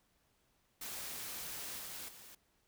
white noise with level steps, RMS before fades -44 / -46 / -55 dBFS, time 0.81-2.35 s, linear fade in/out 5 ms, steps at 1.78 / 2.08 s, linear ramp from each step 10 ms, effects pink hiss -75 dBFS RMS until 2.67 s

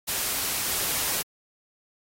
white noise, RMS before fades -27 dBFS, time 0.07-1.23 s, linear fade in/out 20 ms, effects AAC 48 kbps

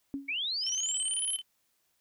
sine tone with exponential decay, 277.2 Hz, C#4, in tune, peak -29 dBFS, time 0.14-0.37 s, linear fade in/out 0 ms, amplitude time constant 48 ms
sine linear sweep, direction up, 2190 to 11175 Hz, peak -30 dBFS, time 0.28-1.37 s, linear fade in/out 10 ms
triangle tone with tremolo, 3060 Hz, G7, 42 cents flat, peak -31 dBFS, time 0.61-1.43 s, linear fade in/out 50 ms, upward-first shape square, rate 18 Hz, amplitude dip 80%
effects white hiss -74 dBFS RMS until 2 s

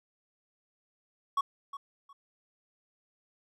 triangle tone with echo, 1115 Hz, C#6, 10 cents sharp, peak -23 dBFS, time 1.37-1.41 s, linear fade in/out 5 ms, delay 360 ms, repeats 2, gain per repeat -13 dB, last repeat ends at 2.13 s, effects none

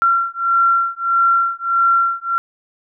sine beating tone pair, 1366 / 1367.6 Hz, F6 / F6, -39 / -37 cents, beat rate 1.6 Hz, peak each -16 / -16 dBFS, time 0.02-2.38 s, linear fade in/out 0 ms, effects none

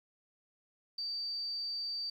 sine tone, 4632 Hz, D8, 25 cents flat, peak -35 dBFS, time 0.98-2.1 s, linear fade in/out 5 ms, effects 11-bit

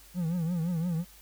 triangle tone with vibrato, 169.8 Hz, F3, 48 cents flat, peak -25 dBFS, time 0.14-1.05 s, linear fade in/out 50 ms, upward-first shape triangle, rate 5.8 Hz, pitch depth 140 cents each way, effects added 50 Hz sine -56 dBFS peak until 1.21 s + white hiss -55 dBFS RMS until 1.21 s

